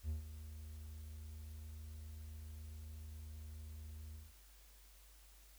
triangle tone with ADSR envelope, 77.3 Hz, D#2, 11 cents flat, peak -34 dBFS, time 0.03-4.34 s, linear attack 62 ms, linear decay 130 ms, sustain -12 dB, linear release 200 ms, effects added 50 Hz sine -61 dBFS peak until 5.58 s + white hiss -66 dBFS RMS until 5.58 s

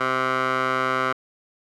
15% pulse tone with band-pass filter, 130 Hz, C3, 11 cents flat, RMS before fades -23 dBFS, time 0-1.13 s, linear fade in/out 10 ms, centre 1300 Hz, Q 1.9, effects none

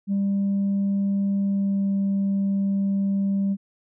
sine tone with pitch glide, 198.2 to 196.94 Hz, G3 to G3, +19 to +8 cents, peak -18 dBFS, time 0.07-3.57 s, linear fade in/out 50 ms, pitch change -11 cents, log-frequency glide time 1.39-1.88 s, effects tanh soft clip ceiling -18 dBFS

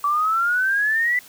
sine exponential sweep, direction up, 1144 to 2000 Hz, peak -17 dBFS, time 0.04-1.19 s, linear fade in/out 2 ms, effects white hiss -46 dBFS RMS until 1.28 s

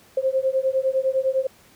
sine beating tone pair, 523.3 / 533.2 Hz, C5 / C5, 0 / +33 cents, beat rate 9.9 Hz, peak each -22 dBFS, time 0.17-1.47 s, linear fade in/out 5 ms, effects pink hiss -53 dBFS RMS until 1.75 s + high-pass 80 Hz 12 dB/octave

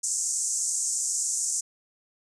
pink band-pass noise, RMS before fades -28 dBFS, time 0.03-1.61 s, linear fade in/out 10 ms, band 6400 to 8500 Hz, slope 48 dB/octave, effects none

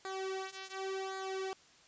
sawtooth tone with flanger, 382.9 Hz, G4, 41 cents flat, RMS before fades -40 dBFS, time 0.05-1.53 s, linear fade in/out 0 ms, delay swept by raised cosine 0.35 to 2.75 ms, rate 0.9 Hz, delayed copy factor -0.9, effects white hiss -62 dBFS RMS until 1.87 s + resampled to 16000 Hz

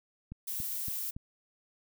click train, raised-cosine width 5 ms, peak -29 dBFS, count 4, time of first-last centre 0.32-1.165 s, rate 3.55 Hz
violet noise, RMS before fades -36 dBFS, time 0.47-1.11 s, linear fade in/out 10 ms
effects none

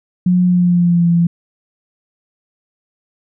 sine tone with pitch glide, 180.1 to 170.48 Hz, F#3 to F3, -46 to -41 cents, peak -9 dBFS, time 0.26-1.27 s, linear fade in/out 5 ms, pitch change -95 cents, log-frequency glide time 0.45-1.08 s, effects none

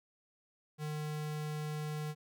square tone, 151.8 Hz, D#3, 42 cents flat, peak -37 dBFS, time 0.78-2.15 s, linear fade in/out 50 ms, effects none

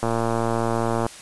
click train, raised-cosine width 1 ms, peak -9 dBFS, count 120, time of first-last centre 0.03-1.065 s, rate 115 Hz, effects white hiss -41 dBFS RMS until 1.21 s + resampled to 24000 Hz

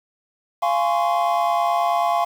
triangle chord, Db major seventh, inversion first, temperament just, 693 / 831.5 / 1039.4 / 1108.7 Hz, F5 / Ab5 / C6 / Db6, -14 / +2 / -12 / 0 cents, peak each -18 / -22 / -23 / -24 dBFS, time 0.62-2.25 s, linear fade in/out 10 ms, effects 7-bit

